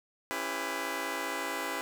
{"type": "chord", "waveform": "10% pulse", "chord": "C# half-diminished seventh", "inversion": "none", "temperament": "just", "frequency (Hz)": [277.2, 332.6, 399.1, 498.9], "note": ["C#4", "E4", "G4", "B4"], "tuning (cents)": [0, 16, 31, 17], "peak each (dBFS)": -31, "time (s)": [0.31, 1.81], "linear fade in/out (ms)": 0, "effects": ["9-bit"]}